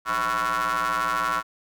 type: ring-modulated tone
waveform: 30% pulse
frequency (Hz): 116.54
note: A#2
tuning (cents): 0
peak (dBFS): -17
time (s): 0.05-1.43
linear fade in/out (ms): 50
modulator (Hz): 1230
effects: none